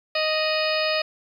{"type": "harmonic tone with a mistuned harmonic", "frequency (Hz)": 622.3, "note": "D#5", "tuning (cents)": 0, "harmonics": [1, 2, 3, 4, 5, 6, 7, 8], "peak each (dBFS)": [-24, -31, -31, -28, -32, -34, -31, -31], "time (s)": [0.15, 1.02], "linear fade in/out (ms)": 5, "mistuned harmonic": 5, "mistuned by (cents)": -100, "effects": ["9-bit"]}